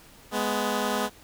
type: tone pair together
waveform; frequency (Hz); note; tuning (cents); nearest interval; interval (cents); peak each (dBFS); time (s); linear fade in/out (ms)
10% pulse; 209.1 / 248.7; G#3 / B3; +12 / +12; minor third; 300; -19 / -20; 0.31-1.1; 50
effects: pink hiss -52 dBFS RMS until 1.23 s